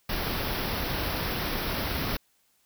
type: band-stop noise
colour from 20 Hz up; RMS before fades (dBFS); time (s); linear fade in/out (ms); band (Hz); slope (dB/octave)
pink; -30; 0.09-2.17; 5; 5600 to 11000; 96
effects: white hiss -68 dBFS RMS until 2.65 s